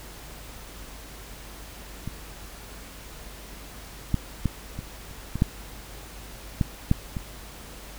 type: clicks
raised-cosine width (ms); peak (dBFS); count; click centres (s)
5; -19 / -9 / -10 / -20 / -29 / -16 / -6 / -9 / -6 / -17; 10; 2.076 / 4.143 / 4.457 / 4.79 / 5.112 / 5.356 / 5.421 / 6.612 / 6.914 / 7.168
effects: added 50 Hz sine -44 dBFS peak until 7.98 s + pink hiss -44 dBFS RMS until 7.98 s